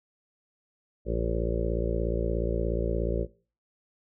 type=harmonic tone; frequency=56.9 Hz; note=A#1; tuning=41 cents flat; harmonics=1 / 2 / 3 / 4 / 6 / 7 / 8 / 9 / 10; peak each=-29 / -36 / -36 / -38 / -36 / -35 / -36 / -37 / -37 dBFS; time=1.05-3.27 s; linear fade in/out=50 ms; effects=noise-tail reverb RT60 0.4 s tail -20 dB re dry